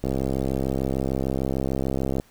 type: click train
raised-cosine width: 2 ms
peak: -12 dBFS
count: 145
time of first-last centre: 0.04-2.199 s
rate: 66.7 Hz
effects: pink hiss -57 dBFS RMS until 2.3 s